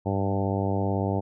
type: harmonic tone with a mistuned harmonic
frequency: 98 Hz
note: G2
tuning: in tune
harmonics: 1 / 2 / 3 / 4 / 5 / 6 / 7 / 8 / 9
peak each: -27 / -30 / -32 / -33 / -34 / -35 / -35 / -36 / -37 dBFS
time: 0.05-1.21 s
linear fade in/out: 20 ms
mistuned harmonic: 1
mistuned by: +34 cents
effects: none